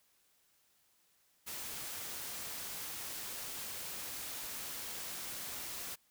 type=noise; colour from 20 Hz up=white; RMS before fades=-43 dBFS; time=1.46-5.96 s; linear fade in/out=20 ms; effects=white hiss -72 dBFS RMS until 6.1 s